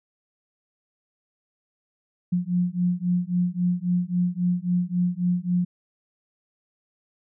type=beating tone pair; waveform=sine; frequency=176.1 / 179.8 Hz; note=F3 / F#3; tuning=+15 / -49 cents; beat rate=3.7 Hz; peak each=-24 dBFS; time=2.32-5.65 s; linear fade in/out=10 ms; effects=none